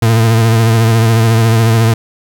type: tone with vibrato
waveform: 40% pulse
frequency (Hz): 113.2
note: A2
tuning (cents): +50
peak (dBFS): -6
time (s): 0.02-1.94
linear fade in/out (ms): 5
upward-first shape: triangle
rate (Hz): 14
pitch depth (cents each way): 52
effects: 8-bit